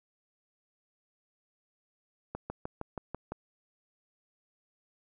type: slowing click train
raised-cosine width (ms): 1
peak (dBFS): -22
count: 7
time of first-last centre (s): 2.35-3.32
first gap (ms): 150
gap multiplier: 1.03
effects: none